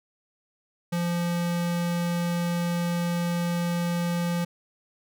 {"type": "tone", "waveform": "square", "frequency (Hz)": 172.8, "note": "F3", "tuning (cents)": -18, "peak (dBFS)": -25, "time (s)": [0.92, 4.45], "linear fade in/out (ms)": 10, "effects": []}